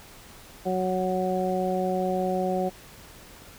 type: harmonic tone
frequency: 185 Hz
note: F#3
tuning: in tune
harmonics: 1 / 2 / 3 / 4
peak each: -29 / -29 / -29 / -29 dBFS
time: 0.65-2.7 s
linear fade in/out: 20 ms
effects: pink hiss -48 dBFS RMS until 3.58 s